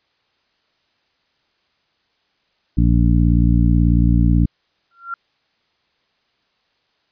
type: harmonic tone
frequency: 58.27 Hz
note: A#1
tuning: in tune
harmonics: 1 / 2 / 3 / 4 / 5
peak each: -14 / -17 / -18 / -22 / -22 dBFS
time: 2.77-4.46 s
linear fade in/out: 10 ms
type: tone with exponential growth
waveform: sine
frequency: 1376 Hz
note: F6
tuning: 26 cents flat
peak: -20 dBFS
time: 4.91-5.14 s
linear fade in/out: 2 ms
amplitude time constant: 48 ms
effects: white hiss -65 dBFS RMS until 7.11 s + resampled to 11025 Hz